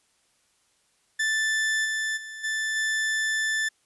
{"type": "tone with level steps", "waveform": "40% pulse", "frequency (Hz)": 1760, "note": "A6", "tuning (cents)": 0, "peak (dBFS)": [-22, -25, -36, -25, -23], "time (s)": [1.19, 3.69], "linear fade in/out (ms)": 10, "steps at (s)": [1.84, 2.16, 2.43, 2.75], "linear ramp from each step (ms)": 20, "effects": ["white hiss -67 dBFS RMS until 3.85 s", "resampled to 24000 Hz"]}